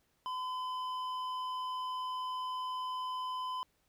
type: tone with hard clipping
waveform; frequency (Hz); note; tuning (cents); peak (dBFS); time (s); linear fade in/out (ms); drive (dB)
sine; 1015; B5; +47; -37; 0.26-3.63; 0; 8
effects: pink hiss -75 dBFS RMS until 3.88 s